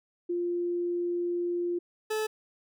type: tone pair in turn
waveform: sine / 40% pulse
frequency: 349.2 / 433.1 Hz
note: F4 / A4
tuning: 0 / -27 cents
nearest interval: major third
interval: 373 cents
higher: second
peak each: -27 dBFS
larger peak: neither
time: 0.29-1.79 / 2.1-2.27 s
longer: first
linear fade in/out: 10 ms
effects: none